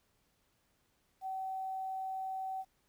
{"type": "tone with quantisation", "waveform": "sine", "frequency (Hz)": 762, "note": "G5", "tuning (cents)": -49, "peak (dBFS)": -36, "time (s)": [1.21, 2.65], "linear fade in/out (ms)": 50, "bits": 11, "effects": ["pink hiss -75 dBFS RMS until 2.88 s"]}